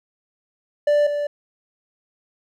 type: tone pair in turn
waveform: triangle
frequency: 587.3 / 583.9 Hz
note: D5 / D5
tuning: 0 / -10 cents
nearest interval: unison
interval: 10 cents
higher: first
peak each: -12 / -19 dBFS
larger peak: first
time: 0.87-1.07 / 1.07-1.27 s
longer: neither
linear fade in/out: 5 ms
effects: none